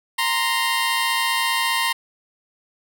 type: tone pair together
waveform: 15% pulse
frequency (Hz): 930 / 1044.9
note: A#5 / C6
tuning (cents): -4 / -3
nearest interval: major second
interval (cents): 201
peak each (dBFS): -15 / -16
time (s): 0.18-1.93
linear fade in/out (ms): 10
effects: none